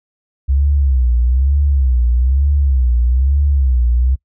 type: tone with vibrato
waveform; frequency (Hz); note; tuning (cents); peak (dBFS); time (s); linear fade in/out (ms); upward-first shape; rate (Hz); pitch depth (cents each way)
sine; 65.41; C2; 0; -10; 0.48-4.16; 20; sine; 1.1; 160
effects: noise-tail reverb RT60 0.1 s tail -24 dB re dry